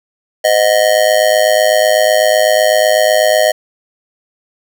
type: tone with amplitude modulation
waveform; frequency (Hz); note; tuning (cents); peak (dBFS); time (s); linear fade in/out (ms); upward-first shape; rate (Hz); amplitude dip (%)
square; 622.3; D#5; 0; -5; 0.44-3.52; 10; sine; 108; 90
effects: 7-bit